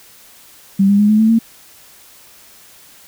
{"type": "tone with pitch steps", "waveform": "sine", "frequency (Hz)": [195.6, 201.6, 207.7, 214, 220.6, 227.3], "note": ["G3", "G3", "G#3", "A3", "A3", "A#3"], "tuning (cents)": [-4, 49, 0, -48, 5, -43], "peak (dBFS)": -8, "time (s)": [0.79, 1.39], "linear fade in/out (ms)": 10, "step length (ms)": 100, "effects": ["white hiss -44 dBFS RMS until 3.07 s"]}